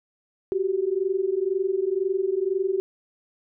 sine tone pair together, 369.6 / 391.6 Hz, F#4 / G4, -2 / -2 cents, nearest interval minor second, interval 100 cents, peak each -25 / -24 dBFS, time 0.52-2.8 s, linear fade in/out 0 ms, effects none

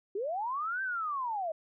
sine linear two-way sweep, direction up then down, 370 to 1581 to 614 Hz, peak -31 dBFS, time 0.15-1.52 s, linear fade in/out 5 ms, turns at 0.82 s, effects none

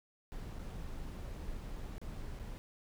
brown noise with dropouts, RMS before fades -43 dBFS, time 0.32-2.58 s, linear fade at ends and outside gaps 0 ms, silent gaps 0.588-0.592 / 1.981-2.015 / 2.391-2.396 s, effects none

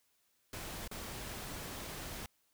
pink noise with dropouts, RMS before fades -44 dBFS, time 0.53-2.26 s, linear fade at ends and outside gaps 2 ms, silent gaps 0.877-0.913 s, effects white hiss -75 dBFS RMS until 2.53 s

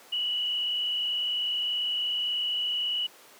sine tone with frequency modulation, 2934 Hz, F#7, 15 cents flat, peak -26 dBFS, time 0.12-3.07 s, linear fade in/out 10 ms, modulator 38.2 Hz, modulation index 1.6, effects pink hiss -52 dBFS RMS until 3.39 s + high-pass 400 Hz 12 dB/octave

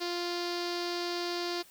sawtooth tone with low-pass filter, 349.2 Hz, F4, in tune, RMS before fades -34 dBFS, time 0-1.63 s, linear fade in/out 20 ms, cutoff 4700 Hz, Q 4.9, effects white hiss -57 dBFS RMS until 1.7 s

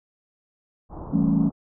pink low-pass noise, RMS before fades -36 dBFS, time 0.89-1.52 s, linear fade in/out 50 ms, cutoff 1100 Hz, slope 48 dB/octave
sine chord, A dominant seventh, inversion second, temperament equal, 164.81 / 196 / 220 / 277.2 Hz, E3 / G3 / A3 / C#4, 0 / 0 / 0 / 0 cents, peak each -23 dBFS, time 1.12-1.5 s, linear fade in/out 20 ms
effects none

